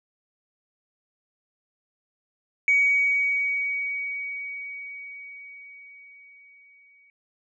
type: tone with exponential decay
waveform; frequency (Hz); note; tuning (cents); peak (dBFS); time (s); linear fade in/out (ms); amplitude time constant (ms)
sine; 2256; C#7; +30; -15; 2.68-7.1; 1; 960
effects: tanh soft clip ceiling -11 dBFS